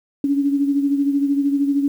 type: beating tone pair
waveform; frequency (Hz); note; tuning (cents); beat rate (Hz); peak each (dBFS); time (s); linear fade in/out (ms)
sine; 280 / 293; C#4 / D4; +18 / -4; 13; -16 / -24; 0.24-1.88; 2
effects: 8-bit